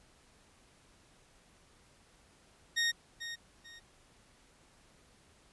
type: tone with echo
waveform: 20% pulse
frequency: 1860 Hz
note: A#6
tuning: 4 cents flat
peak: -23 dBFS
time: 2.76-2.92 s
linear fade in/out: 20 ms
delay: 440 ms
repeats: 2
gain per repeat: -11 dB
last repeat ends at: 3.8 s
effects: pink hiss -64 dBFS RMS until 5.52 s + resampled to 24000 Hz